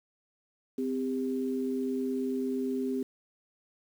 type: tone pair together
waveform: sine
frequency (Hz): 258.1 / 399.4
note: C4 / G4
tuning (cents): -23 / +32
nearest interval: minor sixth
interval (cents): 755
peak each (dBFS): -30 / -33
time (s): 0.78-3.03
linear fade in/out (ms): 5
effects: 9-bit